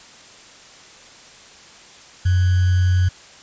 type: tone with sample-and-hold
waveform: sine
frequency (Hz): 91.1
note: F#2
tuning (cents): -26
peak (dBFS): -13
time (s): 2.25-3.09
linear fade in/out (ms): 10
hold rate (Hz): 1575
effects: white hiss -44 dBFS RMS until 3.42 s + resampled to 16000 Hz